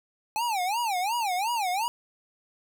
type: tone with vibrato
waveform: square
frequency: 830.6 Hz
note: G#5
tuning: in tune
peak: -26 dBFS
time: 0.36-1.88 s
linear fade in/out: 0 ms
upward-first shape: sine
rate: 2.8 Hz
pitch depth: 260 cents each way
effects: none